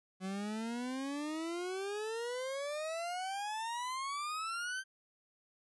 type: exponential sweep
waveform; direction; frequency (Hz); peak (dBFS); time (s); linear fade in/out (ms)
40% pulse; up; 185 to 1571; -36; 0.2-4.84; 50
effects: resampled to 24000 Hz